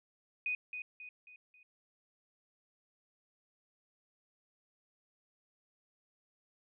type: tone with echo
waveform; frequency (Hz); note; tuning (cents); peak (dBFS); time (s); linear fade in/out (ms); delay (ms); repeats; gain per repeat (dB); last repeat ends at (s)
sine; 2489; D#7; 0; -32; 0.46-0.55; 2; 270; 4; -7; 1.63
effects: none

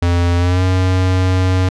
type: tone with pitch glide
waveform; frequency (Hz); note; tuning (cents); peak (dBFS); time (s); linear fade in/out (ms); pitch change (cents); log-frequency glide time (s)
square; 86.9 to 92.6; F2 to F#2; -8 to +2; -12; 0.02-1.69; 5; +110; 0.37-0.63
effects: low-pass 6000 Hz 12 dB/octave

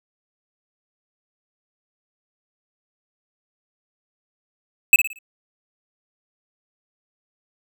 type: tone with echo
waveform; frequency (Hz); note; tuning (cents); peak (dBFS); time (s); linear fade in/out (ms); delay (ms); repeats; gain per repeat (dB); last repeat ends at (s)
square; 2604; E7; -22; -7; 4.93-4.96; 2; 57; 4; -9; 5.188
effects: none

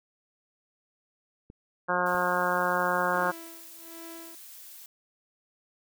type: clicks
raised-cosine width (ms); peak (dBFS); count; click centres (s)
3; -33 / -33; 2; 1.501 / 2.148
type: harmonic tone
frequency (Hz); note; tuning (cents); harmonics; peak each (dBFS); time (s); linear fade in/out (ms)
179; F3; +43; 1 / 2 / 3 / 4 / 5 / 6 / 7 / 8 / 9; -37 / -36 / -31 / -33 / -32 / -31 / -34 / -31 / -34; 1.88-3.32; 20
type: noise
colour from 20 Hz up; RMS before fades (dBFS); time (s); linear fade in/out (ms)
blue; -47; 2.06-4.86; 2
type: tone with tremolo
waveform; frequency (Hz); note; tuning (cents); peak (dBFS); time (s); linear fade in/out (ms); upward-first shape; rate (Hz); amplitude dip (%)
sawtooth; 331.6; E4; +10; -38; 3.13-4.35; 2; sine; 1.3; 90
effects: none

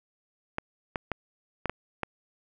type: clicks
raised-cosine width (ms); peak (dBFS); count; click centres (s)
0.5; -14; 6; 0.584 / 0.958 / 1.117 / 1.657 / 1.696 / 2.033
effects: none

